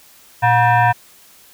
sine tone with frequency modulation, 117.3 Hz, A#2, 11 cents sharp, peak -10 dBFS, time 0.42-0.93 s, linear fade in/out 20 ms, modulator 840 Hz, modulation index 1.7, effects white hiss -47 dBFS RMS until 1.53 s

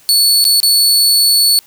sawtooth tone with dropouts, 4435 Hz, C#8, in tune, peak -5 dBFS, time 0.09-1.59 s, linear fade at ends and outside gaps 0 ms, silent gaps 0.442-0.451 / 0.602-0.631 s, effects white hiss -46 dBFS RMS until 1.66 s

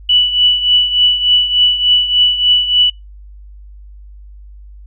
sine tone with tremolo, 2960 Hz, F#7, in tune, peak -5 dBFS, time 0.09-2.9 s, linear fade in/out 5 ms, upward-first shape triangle, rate 3.4 Hz, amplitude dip 75%, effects noise-tail reverb RT60 0.2 s tail -25 dB re dry + added 50 Hz sine -33 dBFS peak until 4.86 s

